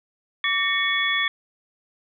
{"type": "tone cluster", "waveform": "sine", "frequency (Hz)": [1153, 1825, 2217, 3408], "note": ["D6", "A#6", "C#7", "G#7"], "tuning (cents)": [-32, -37, 0, 44], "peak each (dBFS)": [-29, -24, -25, -25], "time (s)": [0.44, 1.28], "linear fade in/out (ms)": 2, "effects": []}